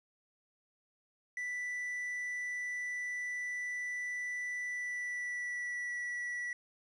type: tone with pitch glide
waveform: triangle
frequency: 1975.5 to 1947.2 Hz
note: B6 to B6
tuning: 0 to -25 cents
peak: -34 dBFS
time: 1.37-6.53 s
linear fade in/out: 2 ms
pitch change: -25 cents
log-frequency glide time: 4.66-5.95 s
effects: resampled to 24000 Hz + 11-bit